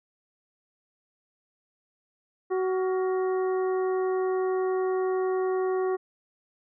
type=harmonic tone with a mistuned harmonic; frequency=374.1 Hz; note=F#4; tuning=19 cents sharp; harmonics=1 / 2 / 3 / 4 / 5; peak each=-24 / -35 / -37 / -45 / -45 dBFS; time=2.5-5.97 s; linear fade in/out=20 ms; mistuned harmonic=4; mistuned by=-100 cents; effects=none